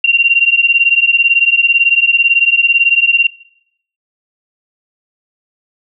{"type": "beating tone pair", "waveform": "sine", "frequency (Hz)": [2753, 2771], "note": ["F7", "F7"], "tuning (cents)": [-25, -14], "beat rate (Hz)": 18, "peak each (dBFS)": -10, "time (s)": [0.04, 3.27], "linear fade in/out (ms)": 5, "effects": ["noise-tail reverb RT60 0.7 s tail -21 dB re dry"]}